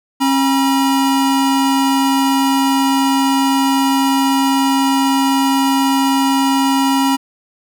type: tone pair together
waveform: square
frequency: 270.8 / 965 Hz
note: C#4 / B5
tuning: -40 / -40 cents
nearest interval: octave + minor seventh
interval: 2200 cents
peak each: -14 / -18 dBFS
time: 0.2-7.17 s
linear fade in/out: 20 ms
effects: none

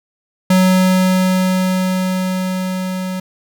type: tone with level ramp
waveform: square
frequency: 185.6 Hz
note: F#3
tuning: 6 cents sharp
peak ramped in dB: -9 to -21 dBFS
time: 0.5-3.2 s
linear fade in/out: 5 ms
effects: none

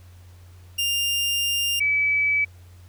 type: tone pair in turn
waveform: sawtooth / sine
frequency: 2800 / 2294 Hz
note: F7 / D7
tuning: +4 / -41 cents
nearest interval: minor third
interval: 345 cents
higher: first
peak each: -18 dBFS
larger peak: neither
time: 0.78-1.8 / 1.8-2.45 s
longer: first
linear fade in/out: 10 ms
effects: added 89 Hz sine -44 dBFS peak until 2.88 s + pink hiss -57 dBFS RMS until 2.88 s

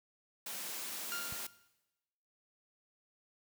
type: high-pass noise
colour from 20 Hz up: white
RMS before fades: -42 dBFS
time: 0.46-1.47 s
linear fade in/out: 5 ms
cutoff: 160 Hz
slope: 96 dB/octave
type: tone with exponential decay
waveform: sawtooth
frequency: 1400 Hz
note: F6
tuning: 4 cents sharp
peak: -33 dBFS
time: 1.12-1.68 s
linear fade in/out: 0 ms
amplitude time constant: 120 ms
type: click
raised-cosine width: 5 ms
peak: -34 dBFS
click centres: 1.324 s
effects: noise-tail reverb RT60 1.0 s tail -19 dB re dry + high-pass 60 Hz 12 dB/octave

